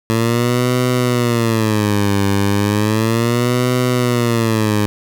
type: tone with vibrato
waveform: 15% pulse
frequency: 111.7 Hz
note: A2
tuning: 27 cents sharp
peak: -7 dBFS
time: 0.1-4.86 s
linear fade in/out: 0 ms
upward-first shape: sine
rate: 0.34 Hz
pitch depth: 200 cents each way
effects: none